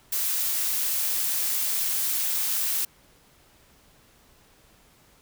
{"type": "noise", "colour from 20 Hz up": "blue", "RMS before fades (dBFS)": -26, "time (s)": [0.12, 2.85], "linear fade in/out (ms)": 5, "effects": ["pink hiss -58 dBFS RMS until 5.21 s"]}